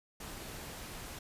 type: noise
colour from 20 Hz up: pink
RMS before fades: -45 dBFS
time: 0.2-1.19 s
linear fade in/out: 5 ms
effects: resampled to 32000 Hz